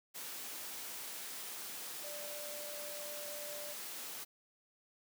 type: tone in noise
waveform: sine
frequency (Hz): 590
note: D5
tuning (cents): +8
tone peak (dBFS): -47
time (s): 2.03-3.74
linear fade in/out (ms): 20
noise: white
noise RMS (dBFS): -45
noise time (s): 0.14-4.25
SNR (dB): -5
effects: high-pass 200 Hz 12 dB/octave